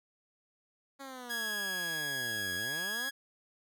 10% pulse linear two-way sweep, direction down then up, 277.2 to 85.1 to 277.2 Hz, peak -35 dBFS, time 0.99-3.1 s, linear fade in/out 20 ms, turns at 2.55 s
sawtooth tone, 1661.2 Hz, G#6, in tune, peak -30 dBFS, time 1.29-3.11 s, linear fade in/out 20 ms
effects none

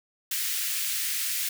white high-pass noise, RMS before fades -29 dBFS, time 0.31-1.49 s, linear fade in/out 5 ms, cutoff 1700 Hz, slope 24 dB/octave, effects none

